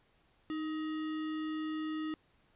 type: tone with sample-and-hold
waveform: sine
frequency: 311.1 Hz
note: D#4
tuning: in tune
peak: -34 dBFS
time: 0.5-2.14 s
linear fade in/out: 0 ms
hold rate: 1575 Hz
effects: pink hiss -70 dBFS RMS until 2.55 s + resampled to 8000 Hz